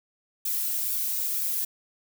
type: noise with flanger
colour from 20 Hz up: violet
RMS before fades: -28 dBFS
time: 0.45-1.65 s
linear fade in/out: 5 ms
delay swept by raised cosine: 0.97 to 2.57 ms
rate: 2.1 Hz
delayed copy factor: -0.5
effects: none